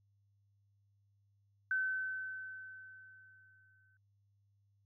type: tone with exponential decay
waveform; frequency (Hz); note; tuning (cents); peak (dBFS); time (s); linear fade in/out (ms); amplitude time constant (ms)
sine; 1528; G6; -45; -30; 1.71-3.97; 2; 490
effects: added 100 Hz sine -70 dBFS peak until 4.85 s